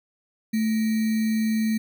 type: tone with sample-and-hold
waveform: sine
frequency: 220 Hz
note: A3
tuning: in tune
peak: -20 dBFS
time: 0.53-1.78 s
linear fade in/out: 10 ms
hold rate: 2100 Hz
effects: none